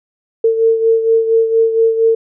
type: beating tone pair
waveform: sine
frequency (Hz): 451.1 / 455.4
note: A4 / A#4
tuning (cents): +43 / -40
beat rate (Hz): 4.3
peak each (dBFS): -10 / -17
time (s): 0.44-2.15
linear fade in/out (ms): 5
effects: none